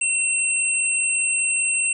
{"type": "tone pair together", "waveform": "sine", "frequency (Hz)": [2717, 8128], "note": ["F7", "B8"], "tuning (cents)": [-48, 49], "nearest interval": "octave + perfect fifth", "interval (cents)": 1897, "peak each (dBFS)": [-22, -21], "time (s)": [0.01, 1.93], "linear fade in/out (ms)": 5, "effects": []}